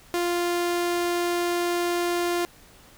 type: tone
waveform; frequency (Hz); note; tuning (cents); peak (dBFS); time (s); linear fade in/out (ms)
sawtooth; 348.8; F4; -2; -19; 0.14-2.45; 0
effects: pink hiss -52 dBFS RMS until 2.97 s